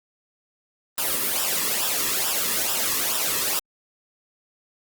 white noise with flanger, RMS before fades -24 dBFS, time 0.98-3.59 s, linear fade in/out 0 ms, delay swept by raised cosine 0.46 to 1.36 ms, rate 2.3 Hz, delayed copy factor -0.65, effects Opus 32 kbps

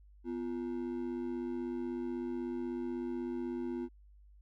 triangle ring-modulated tone, 298.4 Hz, D4, 28 cents sharp, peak -30 dBFS, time 0.24-3.89 s, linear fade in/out 50 ms, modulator 48.1 Hz, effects added 50 Hz sine -56 dBFS peak until 4.41 s

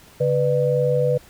sine tone cluster, 141.7 / 495.1 / 597 Hz, C#3 / B4 / D5, +38 / +4 / +28 cents, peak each -22 / -18 / -25 dBFS, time 0.2-1.18 s, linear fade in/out 10 ms, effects pink hiss -49 dBFS RMS until 1.29 s

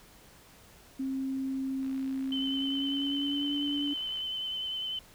sine tone with pitch glide, 266.6 to 287.4 Hz, C4 to D4, +33 to -37 cents, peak -30 dBFS, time 0.99-3.94 s, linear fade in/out 10 ms, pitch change +130 cents, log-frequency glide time 2.3-3.51 s
click train, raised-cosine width 0.3 ms, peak -37 dBFS, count 145, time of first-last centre 1.83-4.206 s, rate 60.6 Hz
sine tone with vibrato, 3052 Hz, G7, 47 cents flat, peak -32 dBFS, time 2.32-4.99 s, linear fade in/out 2 ms, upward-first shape triangle, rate 10 Hz, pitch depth 23 cents each way
effects pink hiss -56 dBFS RMS until 5.14 s

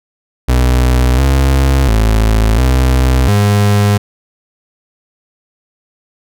35% pulse tone with pitch steps, 62.4 / 67.1 / 54.5 / 64.1 / 102.4 Hz, B1 / C2 / A1 / C2 / G#2, +19 / +44 / -16 / -35 / -24 cents, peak -6 dBFS, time 0.48-3.98 s, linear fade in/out 10 ms, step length 700 ms, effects none

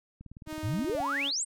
click train, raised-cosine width 5 ms, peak -33 dBFS, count 16, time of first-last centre 0.21-1.004 s, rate 18.9 Hz
sawtooth tone with pitch glide, 310.4 to 279.7 Hz, D#4 to C#4, -4 to +16 cents, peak -32 dBFS, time 0.46-1.32 s, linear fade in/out 50 ms, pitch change -180 cents, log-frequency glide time 0.91-1.02 s
sine exponential sweep, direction up, 88.2 to 8880 Hz, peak -28 dBFS, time 0.63-1.45 s, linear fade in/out 20 ms
effects none

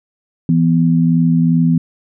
sine tone pair together, 166 / 248.6 Hz, E3 / B3, +12 / +12 cents, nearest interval perfect fifth, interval 700 cents, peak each -11 / -14 dBFS, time 0.49-1.78 s, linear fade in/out 2 ms, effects none

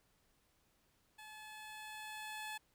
15% pulse tone with level ramp, 860 Hz, A5, 40 cents flat, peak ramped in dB -46 to -36 dBFS, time 1.18-2.58 s, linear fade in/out 10 ms, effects pink hiss -75 dBFS RMS until 2.74 s

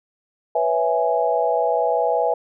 sine chord, C# minor seventh, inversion third, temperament equal, 493.9 / 554.4 / 659.3 / 830.6 Hz, B4 / C#5 / E5 / G#5, 0 / 0 / 0 / 0 cents, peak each -22 / -26 / -21 / -22 dBFS, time 0.55-2.34 s, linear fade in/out 5 ms, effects none

